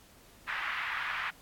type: band-pass noise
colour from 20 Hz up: white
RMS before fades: -35 dBFS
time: 0.47-1.31 s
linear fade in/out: 20 ms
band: 1100 to 2200 Hz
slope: 24 dB/octave
effects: pink hiss -58 dBFS RMS until 1.41 s + AAC 64 kbps